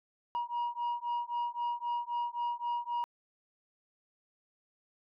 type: beating tone pair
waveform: sine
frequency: 953 / 956.8 Hz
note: A#5 / A#5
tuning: +38 / +45 cents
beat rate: 3.8 Hz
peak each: -33 / -33 dBFS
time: 0.35-3.04 s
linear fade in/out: 0 ms
effects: tanh soft clip ceiling -29 dBFS